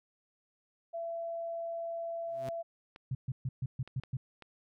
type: tone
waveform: sine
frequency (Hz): 671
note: E5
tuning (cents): +31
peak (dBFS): -35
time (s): 0.93-2.63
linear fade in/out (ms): 20
type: tone with exponential growth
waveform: sawtooth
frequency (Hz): 129.1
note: C3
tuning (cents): -23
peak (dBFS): -34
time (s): 2.25-2.49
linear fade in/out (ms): 0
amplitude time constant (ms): 51
type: clicks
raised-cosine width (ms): 0.3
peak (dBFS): -33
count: 4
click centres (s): 2.961 / 3.876 / 4.036 / 4.423
type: tone bursts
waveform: sine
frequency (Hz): 129.3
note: C3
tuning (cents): -20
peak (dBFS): -31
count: 7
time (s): 3.11-4.17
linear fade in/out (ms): 5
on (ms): 40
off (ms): 130
effects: none